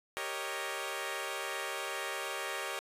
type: chord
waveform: 10% pulse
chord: Eb dominant seventh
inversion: first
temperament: equal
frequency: 392 / 466.2 / 554.4 / 622.3 Hz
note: G4 / Bb4 / Db5 / Eb5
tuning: 0 / 0 / 0 / 0 cents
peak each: -33 / -34 / -32 / -34 dBFS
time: 0.17-2.79 s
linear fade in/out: 0 ms
effects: resampled to 32000 Hz